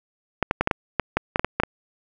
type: clicks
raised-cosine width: 0.5 ms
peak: -4 dBFS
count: 12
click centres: 0.427 / 0.511 / 0.61 / 0.674 / 0.712 / 0.997 / 1.17 / 1.359 / 1.395 / 1.446 / 1.6 / 1.635 s
effects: none